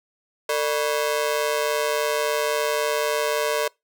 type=ring-modulated tone; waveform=sawtooth; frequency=523.3 Hz; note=C5; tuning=in tune; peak=-14 dBFS; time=0.49-3.68 s; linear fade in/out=5 ms; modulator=71.8 Hz; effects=noise-tail reverb RT60 0.2 s tail -25 dB re dry